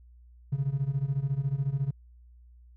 triangle tone with tremolo, 137.9 Hz, C#3, 9 cents flat, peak -19 dBFS, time 0.52-1.91 s, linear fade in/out 10 ms, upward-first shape sine, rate 14 Hz, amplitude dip 90%, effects tanh soft clip ceiling -21 dBFS + added 60 Hz sine -51 dBFS peak until 2.76 s

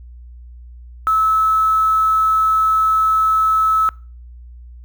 sine tone with quantisation, 1300 Hz, E6, 24 cents flat, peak -12 dBFS, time 1.07-3.89 s, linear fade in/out 0 ms, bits 6, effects noise-tail reverb RT60 0.4 s tail -24 dB re dry + added 60 Hz sine -35 dBFS peak until 4.84 s

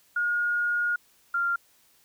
sine tone pair in turn, 1432 / 1390.4 Hz, F6 / F6, +43 / -8 cents, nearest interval minor second, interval 51 cents, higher first, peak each -23 dBFS, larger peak neither, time 0.16-0.96 / 1.34-1.56 s, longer first, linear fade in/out 5 ms, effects white hiss -62 dBFS RMS until 2.04 s

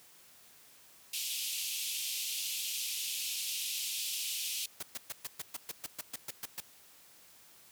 pink band-pass noise, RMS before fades -37 dBFS, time 1.13-4.66 s, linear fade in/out 5 ms, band 2600 to 16000 Hz, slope 48 dB/octave
white noise bursts, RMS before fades -39 dBFS, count 13, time 4.8-6.604 s, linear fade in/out 5 ms, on 28 ms, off 120 ms
effects white hiss -59 dBFS RMS until 7.71 s + high-pass 60 Hz 12 dB/octave

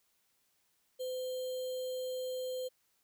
sine tone with sample-and-hold, 510 Hz, C5, 44 cents flat, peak -35 dBFS, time 0.99-2.69 s, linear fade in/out 20 ms, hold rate 3675 Hz, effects white hiss -75 dBFS RMS until 3.03 s

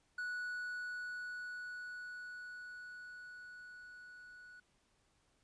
triangle tone with level ramp, 1472 Hz, F#6, 9 cents flat, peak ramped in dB -36 to -52 dBFS, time 0.18-4.6 s, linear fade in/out 5 ms, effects pink hiss -75 dBFS RMS until 5.43 s + resampled to 22050 Hz

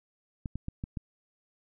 clicks, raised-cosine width 5 ms, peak -22 dBFS, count 5, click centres 0.458 / 0.556 / 0.684 / 0.839 / 0.972 s, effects none

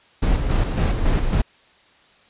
brown noise with tremolo, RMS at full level -17 dBFS, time 0.22-1.42 s, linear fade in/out 10 ms, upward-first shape square, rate 3.6 Hz, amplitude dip 45%, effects white hiss -54 dBFS RMS until 2.29 s + resampled to 8000 Hz

